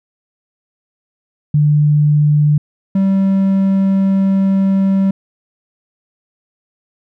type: tone pair in turn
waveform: sine / triangle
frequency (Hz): 148.7 / 193.68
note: D3 / G3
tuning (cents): +22 / -21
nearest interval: perfect fourth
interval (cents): 457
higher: second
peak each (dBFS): -8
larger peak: neither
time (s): 1.54-2.58 / 2.95-5.11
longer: second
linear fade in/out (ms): 5
effects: none